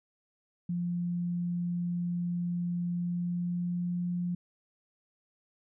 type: tone with pitch glide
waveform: sine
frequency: 174.61 to 176.23 Hz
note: F3 to F3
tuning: 0 to +16 cents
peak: -29 dBFS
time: 0.69-4.35 s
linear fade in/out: 5 ms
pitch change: +16 cents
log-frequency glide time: 2.89-4.05 s
effects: none